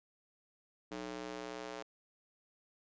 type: tone with high-pass filter sweep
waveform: square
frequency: 61.4 Hz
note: B1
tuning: 9 cents flat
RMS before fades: -44 dBFS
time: 0.91-1.83 s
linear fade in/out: 10 ms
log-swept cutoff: 300 to 490 Hz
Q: 1.3
effects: resampled to 16000 Hz